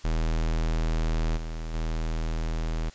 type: tone with level steps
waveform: square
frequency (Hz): 40.26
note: E1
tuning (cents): -40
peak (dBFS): -24 / -32 / -27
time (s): 0.04-2.9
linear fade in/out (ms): 10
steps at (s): 1.36 / 1.73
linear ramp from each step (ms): 20
effects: white hiss -52 dBFS RMS until 2.94 s + resampled to 16000 Hz